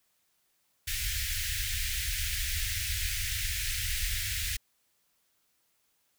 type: band-stop noise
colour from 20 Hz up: pink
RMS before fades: -32 dBFS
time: 0.87-4.57 s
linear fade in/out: 10 ms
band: 100 to 1700 Hz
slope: 48 dB/octave
effects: white hiss -73 dBFS RMS until 6.18 s